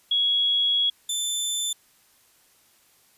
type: tone pair in turn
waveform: sine / 20% pulse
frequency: 3335 / 3533 Hz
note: G#7 / A7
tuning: +7 / +6 cents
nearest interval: minor second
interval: 99 cents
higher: second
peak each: -19 / -19 dBFS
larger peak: neither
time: 0.11-0.9 / 1.09-1.73 s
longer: first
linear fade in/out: 5 ms
effects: white hiss -60 dBFS RMS until 3.17 s + resampled to 32000 Hz